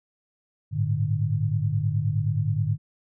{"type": "tone cluster", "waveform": "sine", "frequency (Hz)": [102.2, 111.7, 148.9], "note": ["G#2", "A2", "D3"], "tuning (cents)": [-27, 27, 24], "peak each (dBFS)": -26, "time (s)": [0.71, 2.78], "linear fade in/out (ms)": 50, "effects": []}